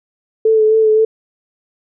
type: tone with vibrato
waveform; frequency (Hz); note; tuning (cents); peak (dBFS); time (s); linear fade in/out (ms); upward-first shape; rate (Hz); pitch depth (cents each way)
sine; 437.3; A4; -11; -8; 0.45-1.05; 5; sine; 3.8; 24
effects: none